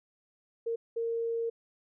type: tone bursts at uneven times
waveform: sine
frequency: 461 Hz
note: A#4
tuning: 19 cents flat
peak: -29 dBFS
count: 2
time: 0.66-0.76 / 0.96-1.5 s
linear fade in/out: 10 ms
effects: none